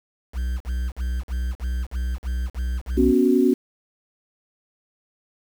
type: tone bursts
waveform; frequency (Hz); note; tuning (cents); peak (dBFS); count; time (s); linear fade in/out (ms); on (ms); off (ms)
triangle; 62; B1; +7; -20; 9; 0.33-3.138; 50; 280; 36
type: chord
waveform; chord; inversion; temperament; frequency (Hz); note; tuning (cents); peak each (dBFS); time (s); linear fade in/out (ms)
sine; B suspended second; none; equal; 246.9 / 277.2 / 370; B3 / C#4 / F#4; 0 / 0 / 0; -19; 2.97-3.54; 10
effects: 7-bit